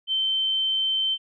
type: tone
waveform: sine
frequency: 3098 Hz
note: G7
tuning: 21 cents flat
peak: -21 dBFS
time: 0.07-1.18 s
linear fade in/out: 50 ms
effects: none